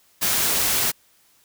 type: noise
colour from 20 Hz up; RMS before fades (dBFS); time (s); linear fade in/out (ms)
white; -21; 0.21-0.92; 20
effects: white hiss -59 dBFS RMS until 1.44 s